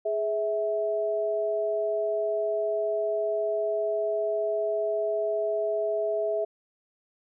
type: tone pair together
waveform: sine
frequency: 417.9 / 652.7 Hz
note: G#4 / E5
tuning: +11 / -17 cents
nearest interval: minor sixth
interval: 772 cents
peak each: -29 / -26 dBFS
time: 0.05-6.45 s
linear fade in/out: 10 ms
effects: none